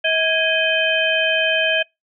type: tone cluster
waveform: sine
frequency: 641 / 1648 / 2513 / 3102 Hz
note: E5 / G#6 / D#7 / G7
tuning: -49 / -14 / +17 / -19 cents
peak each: -21 dBFS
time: 0.04-1.83 s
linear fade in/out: 10 ms
effects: noise-tail reverb RT60 0.2 s tail -26 dB re dry